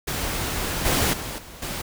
pink noise with level steps, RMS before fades -27 / -21 / -32 / -42 / -30 dBFS, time 0.07-1.82 s, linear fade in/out 10 ms, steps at 0.85 / 1.13 / 1.38 / 1.62 s, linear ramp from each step 5 ms, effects none

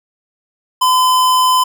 square tone, 1018 Hz, C6, 48 cents flat, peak -10 dBFS, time 0.81-1.64 s, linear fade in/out 10 ms, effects none

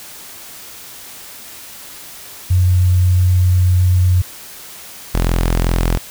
sine / sawtooth tone pair in turn, 90.8 / 42.61 Hz, F#2 / F1, -32 / -42 cents, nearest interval octave + minor second, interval 1310 cents, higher first, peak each -9 dBFS, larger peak neither, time 2.5-4.22 / 5.14-5.98 s, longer first, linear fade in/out 10 ms, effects white hiss -35 dBFS RMS until 6.1 s

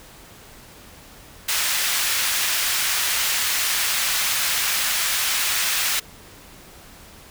pink high-pass noise, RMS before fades -22 dBFS, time 1.48-6 s, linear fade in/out 10 ms, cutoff 1700 Hz, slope 12 dB/octave, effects pink hiss -45 dBFS RMS until 7.3 s

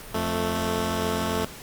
10% pulse tone pair together, 87.39 / 220 Hz, F2 / A3, +2 / 0 cents, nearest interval octave + major third, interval 1598 cents, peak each -20 / -18 dBFS, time 0.14-1.45 s, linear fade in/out 5 ms, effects pink hiss -41 dBFS RMS until 1.62 s + Opus 48 kbps

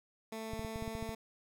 15% pulse tone with pitch glide, 221.8 to 223.3 Hz, A3 to A3, +14 to +26 cents, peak -34 dBFS, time 0.32-1.15 s, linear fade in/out 5 ms, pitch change +12 cents, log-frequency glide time 0.57-1.03 s
clicks, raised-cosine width 5 ms, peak -29 dBFS, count 9, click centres 0.535 / 0.594 / 0.648 / 0.759 / 0.824 / 0.878 / 0.952 / 1.026 / 1.092 s
effects none

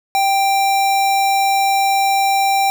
sine tone with sample-and-hold, 784 Hz, G5, in tune, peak -12 dBFS, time 0.15-2.7 s, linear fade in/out 0 ms, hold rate 3150 Hz, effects none

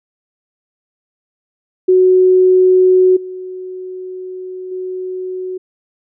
sine tone with level steps, 370 Hz, F#4, in tune, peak -6 / -24 / -20 dBFS, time 1.88-5.58 s, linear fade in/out 10 ms, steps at 3.16 / 4.71 s, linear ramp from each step 10 ms, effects none

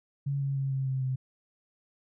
sine tone with pitch steps, 140 / 137.99 / 136.01 / 134.06 / 132.14 / 130.25 Hz, C#3 / C#3 / C#3 / C3 / C3 / C3, +18 / -8 / -33 / +42 / +17 / -7 cents, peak -27 dBFS, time 0.26-1.16 s, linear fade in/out 10 ms, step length 150 ms, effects none

